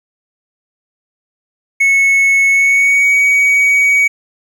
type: tone with pitch glide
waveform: triangle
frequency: 2200 to 2257 Hz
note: C#7 to C#7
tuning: -14 to +31 cents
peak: -6 dBFS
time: 1.8-4.08 s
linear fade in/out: 10 ms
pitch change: +45 cents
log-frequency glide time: 2.5-3.15 s
effects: 8-bit